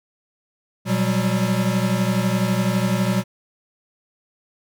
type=tone cluster; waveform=square; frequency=121.2 / 184.3 / 196.3 Hz; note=B2 / F#3 / G3; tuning=-32 / -7 / +3 cents; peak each=-24 / -23 / -23 dBFS; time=0.85-3.24 s; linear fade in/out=50 ms; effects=none